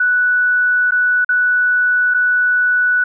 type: tone with dropouts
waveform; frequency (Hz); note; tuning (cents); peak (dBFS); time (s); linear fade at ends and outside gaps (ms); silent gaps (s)
sine; 1480; F#6; 0; -11; 0-3.04; 5; 0.909-0.919 / 1.247-1.29 / 2.14-2.144
effects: none